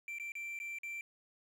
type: tone with dropouts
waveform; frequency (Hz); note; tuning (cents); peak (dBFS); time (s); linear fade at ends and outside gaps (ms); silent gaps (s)
triangle; 2349; D7; 0; -38; 0.08-1.01; 1; 0.185-0.198 / 0.32-0.353 / 0.59-0.6 / 0.786-0.833
effects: 11-bit